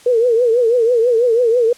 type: tone with vibrato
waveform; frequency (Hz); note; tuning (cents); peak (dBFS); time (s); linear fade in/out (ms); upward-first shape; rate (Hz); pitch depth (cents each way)
sine; 472.7; A#4; +24; -10; 0.06-1.73; 5; triangle; 6.1; 130
effects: white hiss -44 dBFS RMS until 1.77 s + low-pass 9000 Hz 12 dB/octave